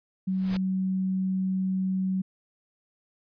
pink noise with exponential growth, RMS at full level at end -33 dBFS, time 0.27-0.57 s, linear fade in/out 5 ms, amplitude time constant 64 ms
sine tone, 188.4 Hz, F#3, 32 cents sharp, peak -24 dBFS, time 0.27-2.22 s, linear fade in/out 10 ms
effects resampled to 11025 Hz

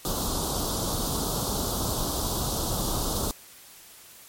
pink band-stop noise, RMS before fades -28 dBFS, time 0.05-3.31 s, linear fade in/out 0 ms, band 1300 to 3400 Hz, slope 48 dB/octave, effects white hiss -49 dBFS RMS until 4.28 s + MP3 64 kbps

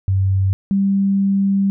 sine tone pair in turn, 96.1 / 196.58 Hz, G2 / G3, -34 / +5 cents, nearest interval octave, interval 1239 cents, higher second, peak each -13 dBFS, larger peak neither, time 0.08-0.53 / 0.71-1.7 s, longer second, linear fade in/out 0 ms, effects none

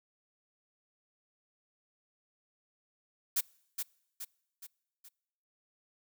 blue noise with echo, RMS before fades -29 dBFS, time 3.36-3.41 s, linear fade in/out 10 ms, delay 420 ms, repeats 4, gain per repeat -6 dB, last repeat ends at 5.09 s, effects noise-tail reverb RT60 0.9 s tail -26 dB re dry

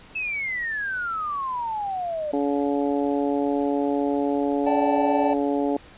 sine exponential sweep, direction down, 2637 to 583 Hz, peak -25 dBFS, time 0.15-2.32 s, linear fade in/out 10 ms
harmonic tone, 142.1 Hz, C#3, 43 cents sharp, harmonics 2 / 3 / 4 / 5 / 6, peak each -23 / -27 / -29 / -31 / -33 dBFS, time 2.33-5.77 s, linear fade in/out 5 ms
triangle chord, D suspended fourth, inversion none, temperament equal with one note detuned, 587.3 / 767.9 / 880 Hz, D5 / G5 / A5, 0 / -36 / 0 cents, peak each -24 dBFS, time 4.66-5.34 s, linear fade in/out 10 ms
effects pink hiss -48 dBFS RMS until 5.97 s + resampled to 8000 Hz

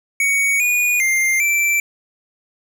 square tone with pitch steps, 2239 / 2452 / 2104 / 2338 Hz, C#7 / D#7 / C7 / D7, +17 / -26 / +9 / -8 cents, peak -15 dBFS, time 0.2-1.8 s, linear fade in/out 2 ms, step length 400 ms, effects none

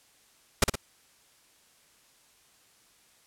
pink noise with echo, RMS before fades -18 dBFS, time 0.62-0.64 s, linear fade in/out 5 ms, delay 58 ms, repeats 2, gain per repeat -6 dB, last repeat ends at 0.756 s, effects white hiss -62 dBFS RMS until 3.26 s + low-pass 11000 Hz 12 dB/octave

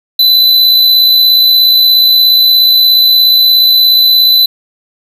square tone with amplitude modulation, 4007 Hz, B7, 24 cents sharp, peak -3 dBFS, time 0.19-4.46 s, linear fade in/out 5 ms, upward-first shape sine, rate 56.9 Hz, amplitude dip 30%, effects 7-bit

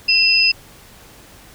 sine tone pair together, 2693 / 5022 Hz, E7 / D#8, +36 / +15 cents, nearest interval major seventh, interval 1079 cents, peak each -14 dBFS, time 0.08-0.52 s, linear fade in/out 10 ms, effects pink hiss -44 dBFS RMS until 1.54 s

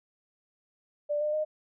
sine tone with pitch steps, 589 / 601.7 / 614.7 Hz, D5 / D5 / D#5, +5 / +42 / -21 cents, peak -26 dBFS, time 1.09-1.45 s, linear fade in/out 20 ms, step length 120 ms, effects none

